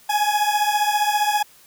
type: beating tone pair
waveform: 40% pulse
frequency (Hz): 830.6 / 845.6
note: G#5 / G#5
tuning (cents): 0 / +31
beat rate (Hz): 15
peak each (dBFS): -19 / -21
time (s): 0.09-1.43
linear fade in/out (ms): 10
effects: white hiss -51 dBFS RMS until 1.66 s